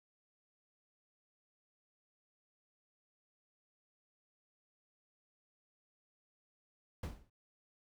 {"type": "noise with exponential decay", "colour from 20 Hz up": "brown", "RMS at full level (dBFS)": -35, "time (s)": [7.03, 7.3], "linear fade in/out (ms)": 5, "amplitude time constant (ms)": 57, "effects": []}